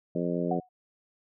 harmonic tone, 87 Hz, F2, 6 cents flat, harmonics 2 / 3 / 4 / 5 / 6 / 7, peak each -31 / -33 / -34 / -35 / -36 / -36 dBFS, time 0.15-0.6 s, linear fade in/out 5 ms
sine tone with exponential decay, 735 Hz, F#5, 12 cents flat, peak -24 dBFS, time 0.51-0.69 s, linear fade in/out 5 ms, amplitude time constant 37 ms
effects none

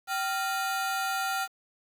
40% pulse ring-modulated tone, 1081 Hz, C#6, 44 cents flat, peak -24 dBFS, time 0.07-1.48 s, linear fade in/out 50 ms, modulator 309 Hz, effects 9-bit

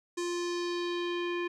square tone with low-pass filter sweep, 349.2 Hz, F4, in tune, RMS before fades -33 dBFS, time 0.17-1.48 s, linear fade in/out 10 ms, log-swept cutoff 7500 to 2400 Hz, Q 2.3, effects none

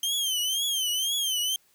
sawtooth tone with vibrato, 3136 Hz, G7, in tune, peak -22 dBFS, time 0.03-1.56 s, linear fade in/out 2 ms, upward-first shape triangle, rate 2 Hz, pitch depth 140 cents each way, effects white hiss -64 dBFS RMS until 1.74 s

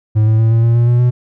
triangle tone with pitch steps, 108.1 / 110.12 / 112.17 / 114.26 / 116.4 / 118.57 / 120.78 / 123.03 Hz, A2 / A2 / A2 / A#2 / A#2 / A#2 / B2 / B2, -30 / +2 / +34 / -34 / -2 / +30 / -38 / -6 cents, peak -6 dBFS, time 0.15-1.11 s, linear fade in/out 20 ms, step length 120 ms, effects none

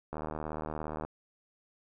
click train, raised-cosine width 1 ms, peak -23 dBFS, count 72, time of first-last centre 0.13-1.05 s, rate 77.2 Hz, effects none

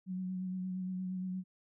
sine tone with vibrato, 185 Hz, F#3, in tune, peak -35 dBFS, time 0.06-1.44 s, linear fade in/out 50 ms, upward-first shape sine, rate 8.6 Hz, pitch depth 23 cents each way, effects none

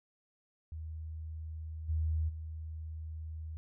sine tone with level steps, 79.2 Hz, D#2, 31 cents sharp, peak -39 / -29 / -39 dBFS, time 0.72-3.57 s, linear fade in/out 0 ms, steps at 1.88 / 2.28 s, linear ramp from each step 20 ms, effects none

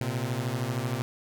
sawtooth beating tone pair, 116.54 / 129.54 Hz, A#2 / C3, 0 / -17 cents, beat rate 13 Hz, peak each -27 / -27 dBFS, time 0.01-1.02 s, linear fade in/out 0 ms, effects none

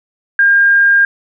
sine tone, 1609 Hz, G6, 45 cents sharp, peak -6 dBFS, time 0.39-1.05 s, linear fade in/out 2 ms, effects none

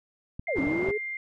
clicks, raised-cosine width 5 ms, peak -24 dBFS, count 4, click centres 0.395 / 0.586 / 0.671 / 0.888 s
sine tone, 2100 Hz, C7, 6 cents sharp, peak -31 dBFS, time 0.47-1.17 s, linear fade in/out 2 ms
sine linear two-way sweep, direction down then up, 712 to 261.6 to 434.1 Hz, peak -26 dBFS, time 0.48-0.98 s, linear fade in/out 10 ms, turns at 0.6 s
white band-pass noise, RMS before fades -34 dBFS, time 0.55-0.92 s, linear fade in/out 20 ms, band 100 to 530 Hz, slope 12 dB/octave
effects none

